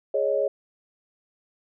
sine chord, Ab suspended fourth, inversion none, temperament equal, 415.3 / 554.4 / 622.3 Hz, Ab4 / Db5 / Eb5, 0 / 0 / 0 cents, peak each -27 / -23 / -27 dBFS, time 0.14-0.48 s, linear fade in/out 5 ms, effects none

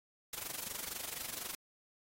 white noise with amplitude modulation, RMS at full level -39 dBFS, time 0.33-1.55 s, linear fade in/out 2 ms, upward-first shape sine, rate 24.1 Hz, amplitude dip 85%, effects AAC 48 kbps

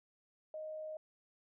sine tone with amplitude modulation, 622.3 Hz, D#5, in tune, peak -40 dBFS, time 0.54-0.97 s, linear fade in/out 2 ms, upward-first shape sine, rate 60 Hz, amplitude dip 25%, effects none

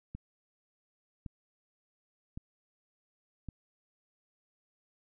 click train, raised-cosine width 5 ms, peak -28 dBFS, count 4, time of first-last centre 0.15-3.487 s, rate 0.899 Hz, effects none

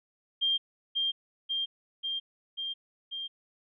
sine tone with echo, 3193 Hz, G7, 31 cents sharp, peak -24 dBFS, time 0.41-0.58 s, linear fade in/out 20 ms, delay 540 ms, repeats 5, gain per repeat -2 dB, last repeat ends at 3.28 s, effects none

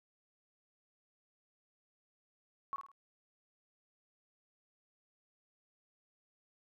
sine tone with echo, 1106 Hz, C#6, 4 cents flat, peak -35 dBFS, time 2.73-2.76 s, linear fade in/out 0 ms, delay 52 ms, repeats 3, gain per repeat -8 dB, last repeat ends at 2.916 s, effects none

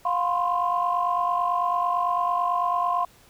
sine tone cluster, 706 / 1019 / 1068 Hz, F5 / C6 / C6, +19 / -46 / +35 cents, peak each -25 dBFS, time 0.05-3.05 s, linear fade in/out 5 ms, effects tanh soft clip ceiling -13 dBFS + pink hiss -55 dBFS RMS until 3.29 s

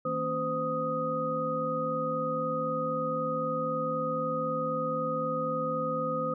sine tone cluster, 161.1 / 230.5 / 274.4 / 515 / 1248 Hz, E3 / A#3 / C#4 / C5 / D#6, -39 / -19 / -17 / -28 / +5 cents, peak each -38 / -39 / -39 / -31 / -32 dBFS, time 0.05-6.34 s, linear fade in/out 5 ms, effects none

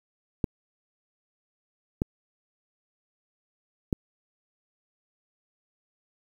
clicks, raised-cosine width 3 ms, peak -11 dBFS, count 3, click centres 0.442 / 2.019 / 3.928 s, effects 8-bit

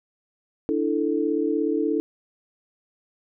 sine chord, D suspended second, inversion none, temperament just, 293.7 / 330.4 / 440.5 Hz, D4 / E4 / A4, 0 / +4 / +2 cents, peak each -25 dBFS, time 0.69-2 s, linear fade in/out 0 ms, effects none

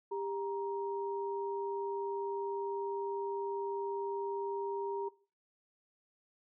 sine tone pair together, 397.4 / 940.3 Hz, G4 / A#5, +24 / +15 cents, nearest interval octave + minor third, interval 1491 cents, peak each -36 / -39 dBFS, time 0.11-5.09 s, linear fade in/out 10 ms, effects noise-tail reverb RT60 0.4 s tail -20 dB re dry

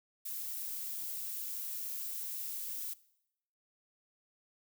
violet noise, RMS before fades -40 dBFS, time 0.25-2.94 s, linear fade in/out 10 ms, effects noise-tail reverb RT60 0.8 s tail -20 dB re dry

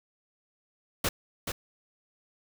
pink noise with echo, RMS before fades -27 dBFS, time 1.04-1.09 s, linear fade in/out 5 ms, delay 430 ms, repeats 1, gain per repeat -6 dB, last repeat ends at 1.52 s, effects none

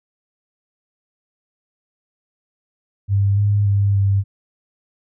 sine tone with pitch steps, 99.6 / 102.4 / 100.2 / 98.8 Hz, G2 / G#2 / G2 / G2, +28 / -24 / +38 / +14 cents, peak -13 dBFS, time 3.08-4.24 s, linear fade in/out 50 ms, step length 290 ms, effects none

